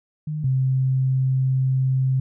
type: tone pair in turn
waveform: sine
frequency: 152.6 / 131.43 Hz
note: D#3 / C3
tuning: -33 / +8 cents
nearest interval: minor third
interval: 259 cents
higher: first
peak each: -24 / -17 dBFS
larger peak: second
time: 0.27-0.44 / 0.44-2.2 s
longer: second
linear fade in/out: 5 ms
effects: none